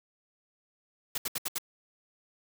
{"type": "noise bursts", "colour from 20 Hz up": "white", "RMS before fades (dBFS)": -32, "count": 5, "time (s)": [1.15, 1.584], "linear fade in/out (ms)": 5, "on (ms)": 30, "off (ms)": 71, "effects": []}